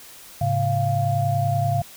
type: tone cluster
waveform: sine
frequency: 106.7 / 137.1 / 694 Hz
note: G#2 / C#3 / F5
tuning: +47 / -19 / -11 cents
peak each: -23 dBFS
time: 0.41-1.82 s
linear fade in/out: 5 ms
effects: white hiss -44 dBFS RMS until 1.96 s